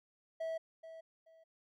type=tone with echo; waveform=triangle; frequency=650 Hz; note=E5; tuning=24 cents flat; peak=-34 dBFS; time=0.4-0.58 s; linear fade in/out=10 ms; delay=430 ms; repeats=2; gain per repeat=-12 dB; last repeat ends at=1.44 s; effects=none